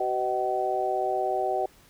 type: harmonic tone with a mistuned harmonic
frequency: 126.4 Hz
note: B2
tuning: 41 cents sharp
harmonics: 3 / 4 / 5 / 6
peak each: -30 / -34 / -30 / -27 dBFS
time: 0-1.66 s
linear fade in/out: 5 ms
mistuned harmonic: 5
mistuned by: -27 cents
effects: pink hiss -57 dBFS RMS until 1.89 s